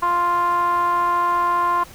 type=tone with low-pass filter; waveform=5% pulse; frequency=349.2 Hz; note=F4; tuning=in tune; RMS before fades=-19 dBFS; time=0.02-1.84 s; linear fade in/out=10 ms; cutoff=1100 Hz; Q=7.9; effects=pink hiss -43 dBFS RMS until 1.94 s